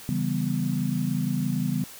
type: chord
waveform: sine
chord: C# half-diminished seventh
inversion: none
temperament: equal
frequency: 138.59 / 164.81 / 196 / 246.9 Hz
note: C#3 / E3 / G3 / B3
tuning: 0 / 0 / 0 / 0 cents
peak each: -29 dBFS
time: 0.09-1.84 s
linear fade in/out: 0 ms
effects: white hiss -44 dBFS RMS until 1.99 s